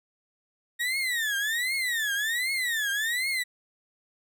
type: tone with vibrato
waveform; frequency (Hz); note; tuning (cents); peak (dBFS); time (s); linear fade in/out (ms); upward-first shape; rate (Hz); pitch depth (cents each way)
35% pulse; 1864.7; A#6; 0; -24; 0.79-3.44; 20; triangle; 1.3; 280
effects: none